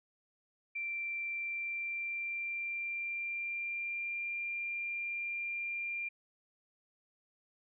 sine tone with pitch glide, 2353 to 2387 Hz, D7 to D7, +3 to +28 cents, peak -35 dBFS, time 0.75-6.09 s, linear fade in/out 10 ms, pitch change +25 cents, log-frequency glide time 1.28-4.31 s, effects none

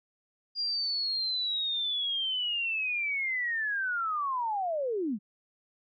sine linear sweep, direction down, 4833 to 185 Hz, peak -28 dBFS, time 0.55-5.19 s, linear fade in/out 50 ms, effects none

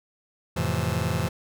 sawtooth chord, F major seventh, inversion none, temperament just, 87.31 / 109.13 / 130.96 / 163.7 Hz, F2 / A2 / C3 / E3, 0 / -14 / +2 / -12 cents, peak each -25 dBFS, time 0.56-1.29 s, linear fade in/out 10 ms, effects none

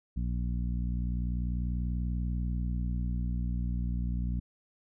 harmonic tone, 60.3 Hz, B1, 41 cents flat, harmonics 1 / 2 / 3 / 4 / 5, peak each -30 / -37 / -37 / -43 / -53 dBFS, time 0.16-4.4 s, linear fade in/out 10 ms, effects none

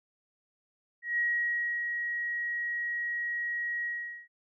sine tone with ADSR envelope, 1900 Hz, A#6, 33 cents sharp, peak -25 dBFS, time 1.02-4.28 s, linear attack 160 ms, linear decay 640 ms, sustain -5 dB, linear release 430 ms, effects none

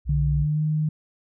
sine tone, 62.2 Hz, B1, 13 cents sharp, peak -23 dBFS, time 0.05-0.47 s, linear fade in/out 50 ms
sine tone with pitch glide, 146.7 to 153.9 Hz, D3 to D#3, -2 to -19 cents, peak -20 dBFS, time 0.09-0.89 s, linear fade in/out 5 ms, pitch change +83 cents, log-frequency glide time 0.35-0.62 s
effects none

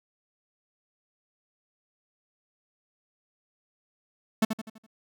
45% pulse tone with echo, 220 Hz, A3, in tune, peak -19 dBFS, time 4.42-4.45 s, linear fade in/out 5 ms, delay 83 ms, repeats 5, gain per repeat -7 dB, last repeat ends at 4.865 s, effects none

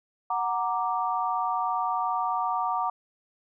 sine chord, Gb augmented, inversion none, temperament equal, 740 / 932.3 / 1174.7 Hz, Gb5 / Bb5 / D6, 0 / 0 / 0 cents, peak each -29 dBFS, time 0.3-2.9 s, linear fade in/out 5 ms, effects none

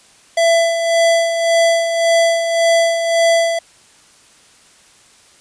square tone with tremolo, 668 Hz, E5, 23 cents sharp, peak -10 dBFS, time 0.37-3.59 s, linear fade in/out 5 ms, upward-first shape sine, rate 1.8 Hz, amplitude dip 55%, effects white hiss -48 dBFS RMS until 5.4 s + resampled to 22050 Hz

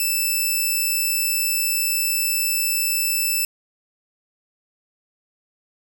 5% pulse tone, 2639 Hz, E7, 1 cent sharp, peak -10 dBFS, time 0-3.45 s, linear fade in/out 2 ms, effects none

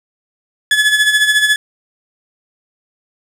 30% pulse tone with tremolo, 1711 Hz, A6, 49 cents flat, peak -5 dBFS, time 0.71-1.56 s, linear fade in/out 2 ms, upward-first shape sine, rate 14 Hz, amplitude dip 60%, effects low-pass 11000 Hz 12 dB/octave + 7-bit

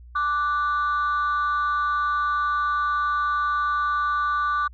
sine tone pair together, 1171 / 1478.9 Hz, D6 / F#6, -5 / -1 cents, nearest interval major third, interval 404 cents, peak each -20 / -25 dBFS, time 0.15-4.68 s, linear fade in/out 10 ms, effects tanh soft clip ceiling -17 dBFS + added 60 Hz sine -42 dBFS peak until 4.73 s

